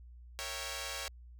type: chord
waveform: 5% pulse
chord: A# diminished seventh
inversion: none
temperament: equal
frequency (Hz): 466.2 / 554.4 / 659.3 / 784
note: A#4 / C#5 / E5 / G5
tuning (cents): 0 / 0 / 0 / 0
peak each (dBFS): -35 / -30 / -34 / -33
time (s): 0.39-1.08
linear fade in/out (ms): 0
effects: added 60 Hz sine -50 dBFS peak until 1.39 s